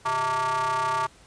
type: ring-modulated tone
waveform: square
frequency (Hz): 126.7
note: B2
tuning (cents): +45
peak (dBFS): -21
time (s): 0.05-1.07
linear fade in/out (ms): 10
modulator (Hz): 1030
effects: pink hiss -54 dBFS RMS until 1.26 s + resampled to 22050 Hz